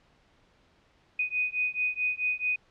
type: beating tone pair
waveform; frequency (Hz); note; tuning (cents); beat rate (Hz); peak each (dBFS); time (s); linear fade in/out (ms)
sine; 2489 / 2493.6; D#7 / D#7; 0 / +3; 4.6; -29; 1.19-2.56; 5
effects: pink hiss -64 dBFS RMS until 2.7 s + low-pass 4000 Hz 12 dB/octave